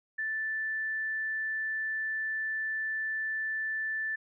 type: tone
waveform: sine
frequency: 1760 Hz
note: A6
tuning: in tune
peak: -30 dBFS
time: 0.18-4.16 s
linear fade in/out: 10 ms
effects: none